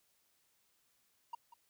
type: tone with echo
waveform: triangle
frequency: 939 Hz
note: A#5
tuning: 12 cents sharp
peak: -37 dBFS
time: 1.33-1.35 s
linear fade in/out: 5 ms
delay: 190 ms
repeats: 1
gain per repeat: -14 dB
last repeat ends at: 1.54 s
effects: white hiss -75 dBFS RMS until 1.69 s